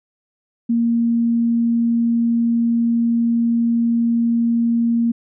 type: tone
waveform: sine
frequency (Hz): 233.1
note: A#3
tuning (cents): 0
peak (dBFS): -14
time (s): 0.69-5.12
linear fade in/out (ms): 10
effects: none